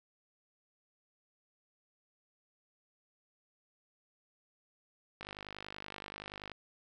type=click train; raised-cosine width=0.3 ms; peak=-27 dBFS; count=67; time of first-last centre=5.21-6.517 s; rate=50.5 Hz; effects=11-bit